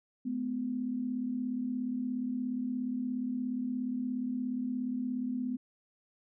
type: tone pair together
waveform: sine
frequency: 214.9 / 251.9 Hz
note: A3 / B3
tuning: -41 / +34 cents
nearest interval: minor third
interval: 275 cents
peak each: -38 / -32 dBFS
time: 0.25-5.57 s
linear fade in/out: 10 ms
effects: none